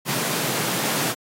pink high-pass noise, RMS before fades -24 dBFS, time 0.05-1.15 s, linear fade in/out 50 ms, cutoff 120 Hz, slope 96 dB/octave, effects AAC 48 kbps

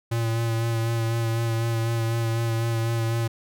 square tone with vibrato, 114.8 Hz, A#2, 26 cents flat, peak -23 dBFS, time 0.11-3.28 s, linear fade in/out 10 ms, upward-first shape sine, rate 4 Hz, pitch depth 22 cents each way, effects none

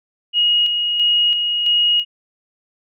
sine tone with tremolo, 2882 Hz, F#7, 46 cents flat, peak -12 dBFS, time 0.33-2.05 s, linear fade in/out 50 ms, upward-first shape square, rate 1.5 Hz, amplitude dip 40%, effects none

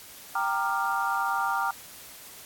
sine chord, G minor seventh, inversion none, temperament equal with one note detuned, 784 / 932.3 / 1190.4 / 1396.9 Hz, G5 / Bb5 / D6 / F6, 0 / 0 / +23 / 0 cents, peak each -30 dBFS, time 0.35-1.71 s, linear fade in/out 5 ms, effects white hiss -46 dBFS RMS until 2.45 s + AAC 64 kbps

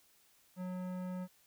sine tone with tanh clipping, 182.7 Hz, F#3, 22 cents flat, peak -40 dBFS, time 0.56-1.28 s, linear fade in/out 50 ms, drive 16 dB, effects white hiss -68 dBFS RMS until 1.46 s

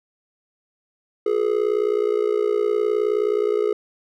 triangle tone with amplitude modulation, 420 Hz, G#4, 19 cents sharp, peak -12 dBFS, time 1.26-3.73 s, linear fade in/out 5 ms, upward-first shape sine, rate 59.3 Hz, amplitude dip 90%, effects none

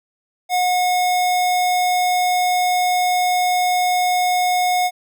square tone, 725 Hz, F#5, 35 cents flat, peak -16 dBFS, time 0.49-4.91 s, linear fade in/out 50 ms, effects none

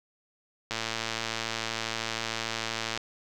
click train, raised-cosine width 0.2 ms, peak -13 dBFS, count 257, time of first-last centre 0.71-2.975 s, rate 113 Hz, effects none

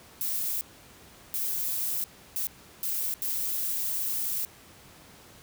violet noise bursts at uneven times, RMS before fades -30 dBFS, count 5, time 0.21-0.61 / 1.34-2.04 / 2.36-2.47 / 2.83-3.14 / 3.22-4.45 s, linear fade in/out 0 ms, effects pink hiss -52 dBFS RMS until 5.42 s + high-pass 60 Hz 12 dB/octave

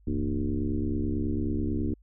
sine tone with frequency modulation, 161.2 Hz, E3, 38 cents flat, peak -25 dBFS, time 0.07-1.94 s, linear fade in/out 5 ms, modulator 69.2 Hz, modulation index 2.7, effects added 50 Hz sine -55 dBFS peak until 2.02 s

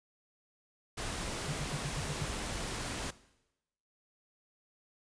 pink noise, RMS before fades -38 dBFS, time 0.97-3.11 s, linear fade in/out 10 ms
sine tone bursts, 145.1 Hz, D3, 21 cents flat, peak -34 dBFS, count 7, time 1.48-2.257 s, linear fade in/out 10 ms, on 51 ms, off 70 ms
effects noise-tail reverb RT60 0.9 s tail -18 dB re dry + resampled to 22050 Hz

